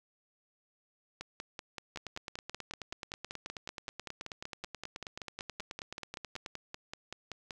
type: two click trains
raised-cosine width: 0.2 ms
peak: -23 / -23 dBFS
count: 34 / 43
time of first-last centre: 1.21-7.508 / 1.96-6.462 s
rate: 5.24 / 9.33 Hz
effects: none